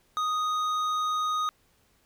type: tone with hard clipping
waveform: triangle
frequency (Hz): 1244.5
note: D#6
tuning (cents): 0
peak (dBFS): -27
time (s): 0.17-1.49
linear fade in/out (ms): 0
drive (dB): 12
effects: pink hiss -66 dBFS RMS until 2.05 s